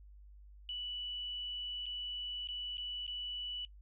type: tone with dropouts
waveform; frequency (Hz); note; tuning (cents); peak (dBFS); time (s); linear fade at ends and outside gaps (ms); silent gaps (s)
sine; 2960; F#7; 0; -38; 0.69-3.65; 1; 1.858-1.864 / 2.473-2.487 / 2.771-2.78 / 3.066-3.078
effects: noise-tail reverb RT60 0.1 s tail -20 dB re dry + added 50 Hz sine -53 dBFS peak until 3.81 s